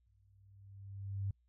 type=tone with exponential growth; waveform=sine; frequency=98.5 Hz; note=G2; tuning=9 cents sharp; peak=-33 dBFS; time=0.06-1.31 s; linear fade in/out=5 ms; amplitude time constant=270 ms; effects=noise-tail reverb RT60 0.1 s tail -26 dB re dry + added 60 Hz sine -70 dBFS peak until 1.48 s